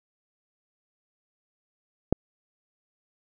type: click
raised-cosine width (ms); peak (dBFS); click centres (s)
2; -6; 2.126
effects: none